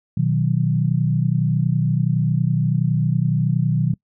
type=chord; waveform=sine; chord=B major; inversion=none; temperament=equal; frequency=123.47 / 155.56 / 185 Hz; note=B2 / D#3 / F#3; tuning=0 / 0 / 0 cents; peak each=-20 / -19 / -23 dBFS; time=0.17-3.94 s; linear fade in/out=5 ms; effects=noise-tail reverb RT60 0.1 s tail -25 dB re dry